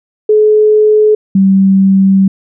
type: tone pair in turn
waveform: sine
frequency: 426.9 / 193.15 Hz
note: G#4 / G3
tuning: +48 / -25 cents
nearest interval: octave + major second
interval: 1373 cents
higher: first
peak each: -4 dBFS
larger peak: neither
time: 0.29-1.15 / 1.35-2.28 s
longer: second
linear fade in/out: 5 ms
effects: none